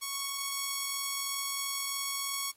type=tone; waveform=5% pulse; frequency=1108.7 Hz; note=C#6; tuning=in tune; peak=-22 dBFS; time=0.01-2.52 s; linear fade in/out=20 ms; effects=white hiss -67 dBFS RMS until 2.56 s + AAC 48 kbps